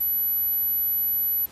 sine tone, 11880 Hz, F#9, 6 cents sharp, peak -21 dBFS, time 0-1.46 s, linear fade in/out 10 ms, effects pink hiss -49 dBFS RMS until 1.51 s + resampled to 32000 Hz

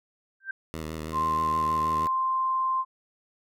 sine tone with exponential growth, 1569 Hz, G6, 1 cent sharp, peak -26 dBFS, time 0.4-0.51 s, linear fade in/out 5 ms, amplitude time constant 22 ms
10% pulse tone with vibrato, 78.9 Hz, D#2, 25 cents sharp, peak -25 dBFS, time 0.74-2.07 s, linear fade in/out 0 ms, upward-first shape sine, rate 6.3 Hz, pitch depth 39 cents each way
sine tone, 1046.5 Hz, C6, in tune, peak -23 dBFS, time 1.12-2.85 s, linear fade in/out 50 ms
effects none

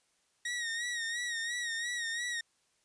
sawtooth tone with vibrato, 1883 Hz, A#6, 17 cents sharp, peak -30 dBFS, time 0.45-2.41 s, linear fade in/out 5 ms, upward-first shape sine, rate 2.9 Hz, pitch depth 60 cents each way, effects white hiss -73 dBFS RMS until 2.84 s + resampled to 22050 Hz

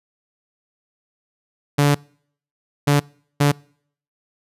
sawtooth tone bursts at uneven times, 144.3 Hz, D3, 30 cents flat, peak -9 dBFS, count 3, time 1.78-1.95 / 2.87-3 / 3.4-3.52 s, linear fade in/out 10 ms, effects noise-tail reverb RT60 0.6 s tail -26 dB re dry + resampled to 32000 Hz

